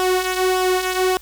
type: tone with flanger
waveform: sawtooth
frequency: 370 Hz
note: F#4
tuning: in tune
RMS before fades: -19 dBFS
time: 0-1.17 s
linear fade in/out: 0 ms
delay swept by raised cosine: 0.45 to 2.95 ms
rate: 1.7 Hz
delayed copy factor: -0.55
effects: added 50 Hz sine -43 dBFS peak until 1.21 s + white hiss -47 dBFS RMS until 1.21 s